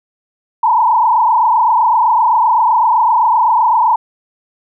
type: tone with frequency modulation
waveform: sine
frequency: 932.3 Hz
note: A#5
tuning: in tune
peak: -8 dBFS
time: 0.63-3.96 s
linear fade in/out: 5 ms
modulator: 27.8 Hz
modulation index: 2.5
effects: none